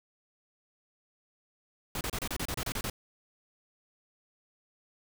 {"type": "noise bursts", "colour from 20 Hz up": "pink", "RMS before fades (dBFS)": -34, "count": 11, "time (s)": [1.95, 2.899], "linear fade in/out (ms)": 2, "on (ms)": 59, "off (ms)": 30, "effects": []}